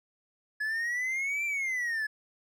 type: exponential two-way sweep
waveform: triangle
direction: up then down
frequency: 1700 to 2370 to 1700 Hz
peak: -27 dBFS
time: 0.6-2.07 s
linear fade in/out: 10 ms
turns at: 1.45 s
effects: none